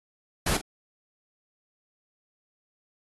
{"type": "noise with echo", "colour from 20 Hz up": "pink", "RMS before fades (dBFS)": -26, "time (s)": [0.46, 0.57], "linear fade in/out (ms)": 5, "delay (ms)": 44, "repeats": 1, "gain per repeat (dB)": -13, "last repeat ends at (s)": 0.614, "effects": ["AAC 32 kbps"]}